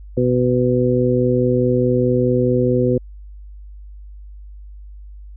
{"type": "harmonic tone", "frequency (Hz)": 124.7, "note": "B2", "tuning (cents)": 17, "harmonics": [1, 2, 3, 4], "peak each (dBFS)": [-19, -19, -19, -19], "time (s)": [0.17, 2.98], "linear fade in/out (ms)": 5, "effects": ["added 50 Hz sine -34 dBFS peak until 5.36 s"]}